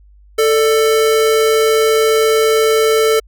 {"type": "tone pair together", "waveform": "square", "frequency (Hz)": [442.7, 591], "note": ["A4", "D5"], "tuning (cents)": [11, 11], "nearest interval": "perfect fourth", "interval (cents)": 500, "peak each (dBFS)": [-11, -21], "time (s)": [0.38, 3.2], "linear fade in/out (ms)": 10, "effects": ["added 50 Hz sine -42 dBFS peak until 3.27 s"]}